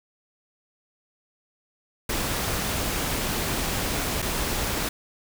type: noise with dropouts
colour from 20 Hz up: pink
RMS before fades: -27 dBFS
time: 2.09-4.89 s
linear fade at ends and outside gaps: 5 ms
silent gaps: 4.22-4.224 s
effects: none